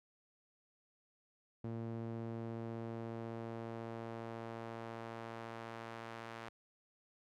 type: tone with band-pass filter sweep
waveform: sawtooth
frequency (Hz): 114.5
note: A#2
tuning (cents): -31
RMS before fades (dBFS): -45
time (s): 1.64-6.49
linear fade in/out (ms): 5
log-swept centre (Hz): 250 to 1400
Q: 0.71
effects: none